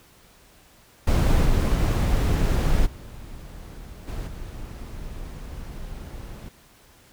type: noise with level steps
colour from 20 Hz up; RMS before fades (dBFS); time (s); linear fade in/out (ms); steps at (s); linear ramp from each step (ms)
brown; -18 / -20 / -39 / -30 / -36; 1.07-6.49; 5; 1.44 / 2.85 / 4.07 / 4.26; 20
effects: pink hiss -54 dBFS RMS until 7.12 s